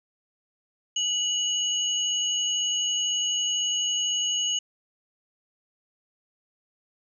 sine tone pair together, 2938 / 6596 Hz, F#7 / G#8, -13 / -13 cents, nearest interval octave + major second, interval 1400 cents, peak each -25 / -28 dBFS, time 0.96-4.59 s, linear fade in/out 5 ms, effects none

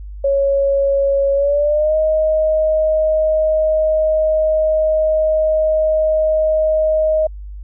sine tone with pitch glide, 554 to 625.4 Hz, C#5 to D#5, -1 to +9 cents, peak -12 dBFS, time 0.24-7.27 s, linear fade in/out 5 ms, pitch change +210 cents, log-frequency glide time 1.34-1.96 s, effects added 50 Hz sine -28 dBFS peak until 7.63 s

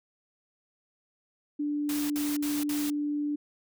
sine tone, 293.7 Hz, D4, in tune, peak -27 dBFS, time 1.59-3.36 s, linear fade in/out 10 ms
white noise bursts, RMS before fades -37 dBFS, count 4, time 1.89-2.901 s, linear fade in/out 2 ms, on 210 ms, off 57 ms
effects none

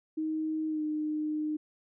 sine tone with pitch glide, 313.6 to 305.4 Hz, D#4 to D#4, +14 to -32 cents, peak -29 dBFS, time 0.17-1.57 s, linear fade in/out 10 ms, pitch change -46 cents, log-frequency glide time 0.68-0.82 s, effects none

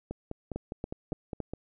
two click trains, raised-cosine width 2 ms, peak -22 / -20 dBFS, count 8 / 4, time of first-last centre 0.11-1.536 / 0.56-1.403 s, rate 4.91 / 3.56 Hz, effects none

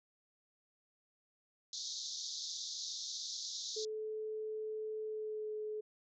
pink band-pass noise, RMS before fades -43 dBFS, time 1.73-3.85 s, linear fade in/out 2 ms, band 3600 to 6700 Hz, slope 96 dB/octave
sine tone with pitch glide, 433.1 to 427.6 Hz, A4 to A4, -27 to -49 cents, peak -38 dBFS, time 3.76-5.81 s, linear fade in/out 10 ms, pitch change -22 cents, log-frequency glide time 5.03-5.53 s
effects none

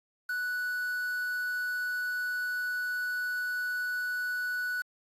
triangle tone with quantisation, 1480 Hz, F#6, in tune, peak -28 dBFS, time 0.29-4.82 s, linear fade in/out 5 ms, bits 8, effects AAC 48 kbps

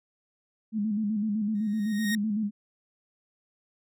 sine tone with vibrato, 211.8 Hz, G#3, 34 cents sharp, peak -25 dBFS, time 0.72-2.51 s, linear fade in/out 50 ms, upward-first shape square, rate 7.9 Hz, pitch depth 62 cents each way
sawtooth tone with exponential growth, 1864 Hz, A#6, 1 cent flat, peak -23 dBFS, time 1.55-2.15 s, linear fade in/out 2 ms, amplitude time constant 130 ms
effects none

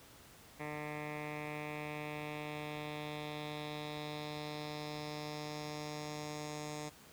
10% pulse tone with low-pass filter sweep, 150 Hz, D3, 37 cents sharp, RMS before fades -43 dBFS, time 0.59-6.9 s, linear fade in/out 20 ms, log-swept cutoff 2000 to 7100 Hz, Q 2.6, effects pink hiss -58 dBFS RMS until 7.12 s + high-pass 60 Hz 12 dB/octave

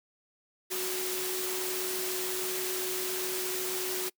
sine tone in noise, 370 Hz, F#4, in tune, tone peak -35 dBFS, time 0.7-4.1 s, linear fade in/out 20 ms, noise white, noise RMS -34 dBFS, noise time 0.7-4.1 s, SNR -4 dB, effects noise-tail reverb RT60 0.1 s tail -25 dB re dry + high-pass 200 Hz 12 dB/octave

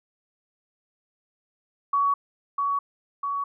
sine tone with echo, 1126 Hz, C#6, 27 cents sharp, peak -19 dBFS, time 1.93-2.14 s, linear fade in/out 5 ms, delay 650 ms, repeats 2, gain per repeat -3 dB, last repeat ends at 3.44 s, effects none

